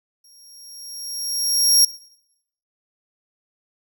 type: tone with exponential growth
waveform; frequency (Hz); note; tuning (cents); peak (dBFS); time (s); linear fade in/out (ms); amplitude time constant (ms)
25% pulse; 5588; F8; 0; -5; 0.24-1.85; 5; 350
effects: noise-tail reverb RT60 0.8 s tail -20 dB re dry